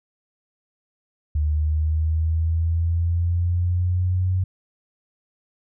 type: linear sweep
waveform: sine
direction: up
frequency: 74.9 to 93 Hz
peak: -18 dBFS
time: 1.35-4.44 s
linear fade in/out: 5 ms
effects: none